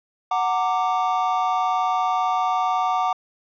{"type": "chord", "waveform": "triangle", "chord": "Gb augmented", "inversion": "none", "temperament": "equal with one note detuned", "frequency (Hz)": [740, 919, 1174.7], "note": ["Gb5", "Bb5", "D6"], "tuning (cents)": [0, -25, 0], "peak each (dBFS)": [-20, -24, -22], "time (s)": [0.31, 3.13], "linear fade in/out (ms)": 5, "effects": ["resampled to 16000 Hz"]}